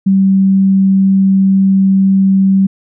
sine tone, 193 Hz, G3, 27 cents flat, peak -6 dBFS, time 0.06-2.67 s, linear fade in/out 10 ms, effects none

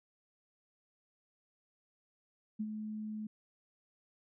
sine tone with ADSR envelope, 214.7 Hz, A3, 42 cents flat, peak -32 dBFS, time 2.59-3.27 s, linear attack 15 ms, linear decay 52 ms, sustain -6 dB, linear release 5 ms, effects none

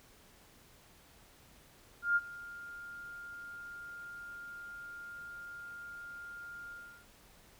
sine tone with ADSR envelope, 1406 Hz, F6, 11 cents sharp, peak -24 dBFS, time 2.02-7.07 s, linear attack 140 ms, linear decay 38 ms, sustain -20 dB, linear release 360 ms, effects pink hiss -61 dBFS RMS until 7.59 s

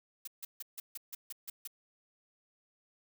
blue noise bursts, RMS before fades -42 dBFS, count 9, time 0.25-1.675 s, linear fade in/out 5 ms, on 25 ms, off 150 ms, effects none

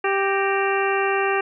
harmonic tone with a mistuned harmonic, 392.4 Hz, G4, 2 cents sharp, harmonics 1 / 2 / 3 / 4 / 5 / 6 / 7, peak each -22 / -25 / -27 / -28 / -29 / -30 / -30 dBFS, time 0.04-1.41 s, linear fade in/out 5 ms, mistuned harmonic 5, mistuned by -87 cents, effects none

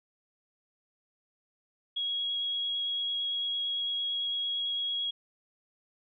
sine tone with vibrato, 3311 Hz, G#7, 6 cents flat, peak -29 dBFS, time 1.96-5.11 s, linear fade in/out 10 ms, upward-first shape triangle, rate 8.9 Hz, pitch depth 9 cents each way, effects none

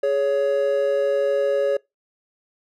triangle tone pair together, 417.8 / 559 Hz, G#4 / C#5, +10 / +14 cents, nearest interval perfect fourth, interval 504 cents, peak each -21 / -17 dBFS, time 0.03-1.77 s, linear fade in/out 5 ms, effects noise-tail reverb RT60 0.2 s tail -24 dB re dry

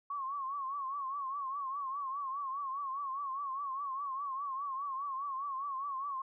sine tone with vibrato, 1100 Hz, C#6, 14 cents flat, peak -35 dBFS, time 0.1-6.22 s, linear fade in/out 5 ms, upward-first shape triangle, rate 4.9 Hz, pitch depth 110 cents each way, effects none

